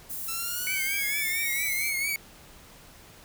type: high-pass noise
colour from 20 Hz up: white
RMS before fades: -35 dBFS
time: 0.09-1.91 s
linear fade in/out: 20 ms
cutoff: 11000 Hz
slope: 12 dB/octave
type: exponential sweep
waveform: 5% pulse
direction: up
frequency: 1322 to 2302 Hz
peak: -21 dBFS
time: 0.28-2.16 s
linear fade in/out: 5 ms
type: tone with vibrato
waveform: sine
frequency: 2217 Hz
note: C#7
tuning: in tune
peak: -28 dBFS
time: 0.67-2.16 s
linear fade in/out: 0 ms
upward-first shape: triangle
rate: 4.4 Hz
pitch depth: 84 cents each way
effects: pink hiss -51 dBFS RMS until 3.24 s